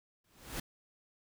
pink noise with exponential growth, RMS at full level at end -36 dBFS, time 0.24-0.6 s, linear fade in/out 5 ms, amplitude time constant 77 ms, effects none

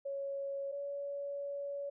sine tone pair in turn, 554.4 / 565.1 Hz, C#5 / C#5, 0 / +33 cents, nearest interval unison, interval 33 cents, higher second, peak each -36 / -37 dBFS, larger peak first, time 0.05-0.72 / 0.72-1.9 s, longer second, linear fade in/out 10 ms, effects none

